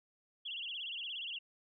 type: tone with vibrato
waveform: sine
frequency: 3045 Hz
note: F#7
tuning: 49 cents sharp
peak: -39 dBFS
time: 0.45-1.39 s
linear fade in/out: 10 ms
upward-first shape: sine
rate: 17 Hz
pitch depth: 190 cents each way
effects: none